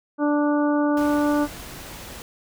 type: harmonic tone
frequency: 293.7 Hz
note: D4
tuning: in tune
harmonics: 1 / 2 / 3 / 4 / 5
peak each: -19 / -25 / -29 / -31 / -33 dBFS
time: 0.18-1.48 s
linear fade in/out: 50 ms
type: noise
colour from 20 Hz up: pink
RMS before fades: -38 dBFS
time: 0.97-2.22 s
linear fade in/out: 0 ms
effects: none